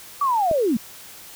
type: linear sweep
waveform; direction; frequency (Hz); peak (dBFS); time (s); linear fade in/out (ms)
sine; down; 1172 to 198.6; -17; 0.21-0.77; 5
type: click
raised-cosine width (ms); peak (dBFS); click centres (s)
2; -15; 0.513
effects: white hiss -42 dBFS RMS until 1.35 s